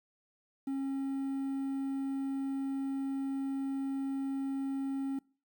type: tone with quantisation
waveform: triangle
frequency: 271.6 Hz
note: C#4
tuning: 35 cents flat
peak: -30 dBFS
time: 0.67-5.19 s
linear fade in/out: 5 ms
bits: 10
effects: noise-tail reverb RT60 0.4 s tail -24 dB re dry